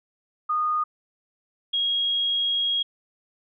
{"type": "tone pair in turn", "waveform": "sine", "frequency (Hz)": [1230, 3284], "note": ["D#6", "G#7"], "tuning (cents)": [-20, -20], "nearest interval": "octave + perfect fourth", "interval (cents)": 1700, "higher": "second", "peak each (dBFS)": -21, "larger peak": "neither", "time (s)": [[0.49, 0.84], [1.73, 2.83]], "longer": "second", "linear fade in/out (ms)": 10, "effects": []}